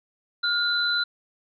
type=tone pair together; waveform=sine; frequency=1418 / 4011 Hz; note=F6 / B7; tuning=+26 / +26 cents; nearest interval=octave + tritone; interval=1800 cents; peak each=-24 dBFS; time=0.43-1.04 s; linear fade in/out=10 ms; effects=none